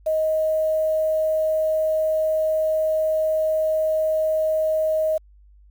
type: tone with quantisation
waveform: sine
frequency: 628 Hz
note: D#5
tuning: 16 cents sharp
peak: -18 dBFS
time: 0.06-5.18 s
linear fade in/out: 10 ms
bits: 7
effects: added 50 Hz sine -48 dBFS peak until 5.7 s